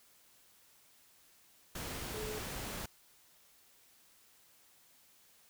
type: tone in noise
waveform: sine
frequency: 429.8 Hz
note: A4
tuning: 41 cents flat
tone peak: -41 dBFS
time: 2.14-2.39 s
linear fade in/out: 5 ms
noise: pink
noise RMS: -42 dBFS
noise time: 1.75-2.86 s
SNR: -2 dB
effects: white hiss -65 dBFS RMS until 5.49 s